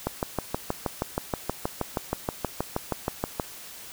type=click train; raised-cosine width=1 ms; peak=-11 dBFS; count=22; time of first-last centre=0.07-3.398 s; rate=6.31 Hz; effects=white hiss -43 dBFS RMS until 3.92 s